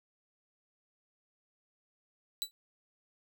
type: tone with exponential decay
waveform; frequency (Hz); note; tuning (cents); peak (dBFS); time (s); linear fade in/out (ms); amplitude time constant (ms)
sawtooth; 3951; B7; 0; -25; 2.42-2.51; 0; 18
effects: none